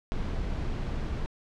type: noise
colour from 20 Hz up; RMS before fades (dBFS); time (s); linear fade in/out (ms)
brown; -31; 0.12-1.26; 0
effects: low-pass 5000 Hz 12 dB/octave